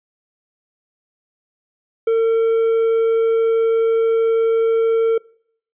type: tone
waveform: triangle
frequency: 453.1 Hz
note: A#4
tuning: 49 cents flat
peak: -11 dBFS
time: 2.07-5.18 s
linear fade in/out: 5 ms
effects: noise-tail reverb RT60 0.6 s tail -24 dB re dry + resampled to 8000 Hz